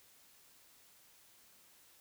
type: silence
effects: white hiss -64 dBFS RMS until 2 s

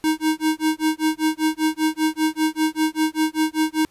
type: tone with tremolo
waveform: square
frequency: 313.5 Hz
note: D#4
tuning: 13 cents sharp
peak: -16 dBFS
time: 0.04-3.85 s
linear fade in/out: 0 ms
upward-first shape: sine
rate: 5.1 Hz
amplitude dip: 100%
effects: pink hiss -58 dBFS RMS until 3.9 s + resampled to 32000 Hz

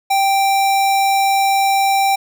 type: tone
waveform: square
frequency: 784 Hz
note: G5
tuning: in tune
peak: -13 dBFS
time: 0.1-2.16 s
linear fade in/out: 10 ms
effects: none

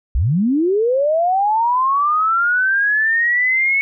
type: linear sweep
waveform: sine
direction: up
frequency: 49 to 2217 Hz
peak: -13 dBFS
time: 0.15-3.81 s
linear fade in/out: 0 ms
effects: none

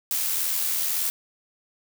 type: noise with amplitude modulation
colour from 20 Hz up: blue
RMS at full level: -24 dBFS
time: 0.11-1.1 s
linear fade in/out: 0 ms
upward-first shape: sine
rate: 81.9 Hz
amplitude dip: 35%
effects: none

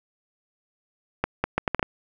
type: accelerating click train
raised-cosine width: 0.5 ms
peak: -7 dBFS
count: 7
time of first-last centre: 1.24-1.828 s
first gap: 200 ms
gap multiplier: 0.7
effects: none

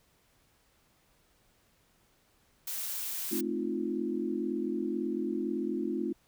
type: noise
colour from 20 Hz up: blue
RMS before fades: -36 dBFS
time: 2.67-3.41 s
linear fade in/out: 5 ms
type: chord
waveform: sine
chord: F dominant seventh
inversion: first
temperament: equal with one note detuned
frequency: 217.6 / 261.6 / 311.1 / 349.2 Hz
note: A3 / C4 / Eb4 / F4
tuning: -19 / 0 / 0 / 0 cents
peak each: -36 / -36 / -36 / -34 dBFS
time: 3.31-6.13 s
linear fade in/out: 10 ms
effects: pink hiss -68 dBFS RMS until 6.27 s

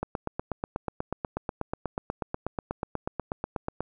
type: click train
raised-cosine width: 1 ms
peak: -15 dBFS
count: 32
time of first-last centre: 0.03-3.806 s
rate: 8.21 Hz
effects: none

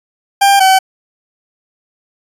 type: tone pair in turn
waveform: 40% pulse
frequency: 795 / 761.6 Hz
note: G5 / F#5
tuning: +24 / +50 cents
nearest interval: minor second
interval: 74 cents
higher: first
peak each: -5 dBFS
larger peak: neither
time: 0.41-0.6 / 0.6-0.79 s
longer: neither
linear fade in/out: 10 ms
effects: resampled to 32000 Hz

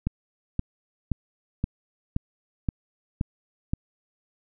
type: click train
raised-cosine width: 5 ms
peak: -12 dBFS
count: 8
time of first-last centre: 0.07-3.735 s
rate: 1.91 Hz
effects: none

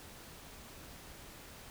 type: silence
effects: pink hiss -52 dBFS RMS until 1.7 s

